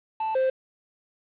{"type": "tone pair in turn", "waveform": "triangle", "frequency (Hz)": [880, 523.3], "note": ["A5", "C5"], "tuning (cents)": [0, 0], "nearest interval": "major sixth", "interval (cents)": 900, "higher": "first", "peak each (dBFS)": [-23, -18], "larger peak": "second", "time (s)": [[0.2, 0.35], [0.35, 0.5]], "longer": "neither", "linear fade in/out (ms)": 5, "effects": ["resampled to 8000 Hz", "8-bit"]}